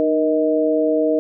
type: tone cluster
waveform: sine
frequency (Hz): 306.5 / 472.3 / 629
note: D#4 / A#4 / D#5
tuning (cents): -26 / +23 / +19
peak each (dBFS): -19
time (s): 0-1.19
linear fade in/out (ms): 0
effects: none